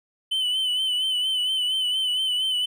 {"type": "tone with vibrato", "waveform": "triangle", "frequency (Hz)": 3028, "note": "F#7", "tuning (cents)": 39, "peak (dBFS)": -20, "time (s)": [0.31, 2.66], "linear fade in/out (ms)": 10, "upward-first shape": "sine", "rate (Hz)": 4.3, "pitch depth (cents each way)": 47, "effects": []}